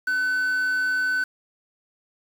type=tone with quantisation; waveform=triangle; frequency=1511 Hz; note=F#6; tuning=36 cents sharp; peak=-19 dBFS; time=0.07-1.24 s; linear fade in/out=5 ms; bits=7; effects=none